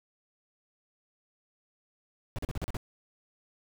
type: noise bursts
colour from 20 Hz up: brown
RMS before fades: -33 dBFS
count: 7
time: 2.36-2.769 s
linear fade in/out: 0 ms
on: 25 ms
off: 39 ms
effects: none

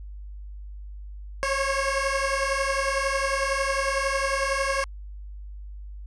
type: beating tone pair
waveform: 15% pulse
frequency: 540 / 551 Hz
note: C#5 / C#5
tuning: -45 / -11 cents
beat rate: 11 Hz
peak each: -20 dBFS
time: 1.43-4.84 s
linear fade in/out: 0 ms
effects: added 50 Hz sine -36 dBFS peak until 6.06 s + resampled to 22050 Hz

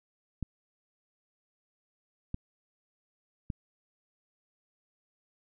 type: clicks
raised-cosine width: 5 ms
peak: -21 dBFS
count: 3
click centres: 0.427 / 2.344 / 3.502 s
effects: none

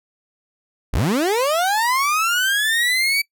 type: linear sweep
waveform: 30% pulse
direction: up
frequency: 30.64 to 2300 Hz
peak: -14 dBFS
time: 0.93-3.22 s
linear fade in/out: 10 ms
effects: noise-tail reverb RT60 0.1 s tail -21 dB re dry

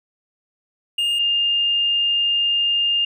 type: tone pair in turn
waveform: triangle / sine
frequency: 2826 / 2814 Hz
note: F7 / F7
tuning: +20 / +12 cents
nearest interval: unison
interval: 8 cents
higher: first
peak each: -16 dBFS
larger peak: neither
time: 0.98-1.19 / 1.19-3.05 s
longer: second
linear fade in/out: 5 ms
effects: none

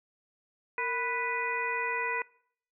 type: harmonic tone with a mistuned harmonic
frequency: 493.9 Hz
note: B4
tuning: in tune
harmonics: 1 / 2 / 3 / 4 / 5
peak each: -37 / -34 / -38 / -34 / -35 dBFS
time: 0.78-2.22 s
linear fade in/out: 2 ms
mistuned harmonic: 1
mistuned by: -110 cents
effects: noise-tail reverb RT60 0.6 s tail -23 dB re dry

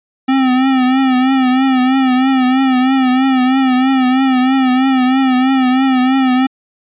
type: tone with vibrato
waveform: square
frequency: 260.1 Hz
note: C4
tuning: 10 cents flat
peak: -10 dBFS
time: 0.28-6.47 s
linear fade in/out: 10 ms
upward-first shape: triangle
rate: 3.1 Hz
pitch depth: 66 cents each way
effects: resampled to 8000 Hz

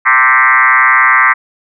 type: tone with frequency modulation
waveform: sine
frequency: 1568 Hz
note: G6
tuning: in tune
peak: -5 dBFS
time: 0.05-1.34 s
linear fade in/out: 20 ms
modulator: 130 Hz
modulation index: 4.2
effects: none

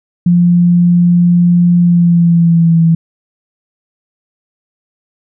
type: tone with pitch glide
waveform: sine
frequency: 174.61 to 164.81 Hz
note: F3 to E3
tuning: 0 to 0 cents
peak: -5 dBFS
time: 0.26-2.95 s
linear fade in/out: 5 ms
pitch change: -100 cents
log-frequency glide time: 1.8-2.83 s
effects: none

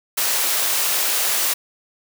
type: high-pass noise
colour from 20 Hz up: white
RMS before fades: -20 dBFS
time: 0.17-1.54 s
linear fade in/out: 10 ms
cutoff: 450 Hz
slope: 12 dB/octave
effects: none

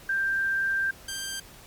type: tone pair in turn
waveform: sine / 10% pulse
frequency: 1579 / 1579 Hz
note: G6 / G6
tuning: +12 / +12 cents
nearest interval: unison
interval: 0 cents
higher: neither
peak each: -23 / -23 dBFS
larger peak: neither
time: 0.09-0.91 / 1.08-1.4 s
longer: first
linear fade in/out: 5 ms
effects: pink hiss -49 dBFS RMS until 1.66 s + MP3 96 kbps

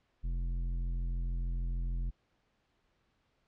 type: tone with tanh clipping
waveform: sine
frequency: 43.31 Hz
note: F1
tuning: 14 cents flat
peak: -33 dBFS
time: 0.23-2.11 s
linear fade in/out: 20 ms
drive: 10 dB
effects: pink hiss -75 dBFS RMS until 3.47 s + low-pass 4000 Hz 12 dB/octave

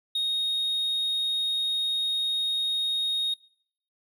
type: tone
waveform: triangle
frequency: 3729 Hz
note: A#7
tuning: in tune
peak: -22 dBFS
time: 0.15-3.34 s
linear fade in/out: 5 ms
effects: noise-tail reverb RT60 0.7 s tail -25 dB re dry + tanh soft clip ceiling -18 dBFS

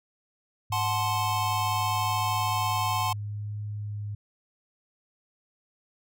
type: tone with vibrato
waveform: sine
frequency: 103.83 Hz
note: G#2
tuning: in tune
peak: -31 dBFS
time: 0.7-4.15 s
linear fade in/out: 5 ms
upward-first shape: triangle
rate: 0.77 Hz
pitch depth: 14 cents each way
type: chord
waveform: square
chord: F# diminished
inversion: none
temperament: equal with one note detuned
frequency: 740 / 869.9 / 1046.5 Hz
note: F#5 / A5 / C6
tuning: 0 / -20 / 0 cents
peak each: -33 / -31 / -29 dBFS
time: 0.72-3.13 s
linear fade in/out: 5 ms
effects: none

